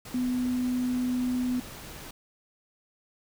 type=tone in noise; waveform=sine; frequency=250.1 Hz; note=B3; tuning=22 cents sharp; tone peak=-25 dBFS; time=0.14-1.6 s; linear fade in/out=5 ms; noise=pink; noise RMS=-43 dBFS; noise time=0.05-2.11 s; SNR=+15 dB; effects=none